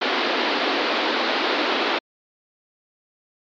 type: band-pass noise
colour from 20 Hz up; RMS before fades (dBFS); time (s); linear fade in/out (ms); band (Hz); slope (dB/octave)
pink; -22; 0.01-1.99; 10; 260 to 4500; 48
effects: MP3 64 kbps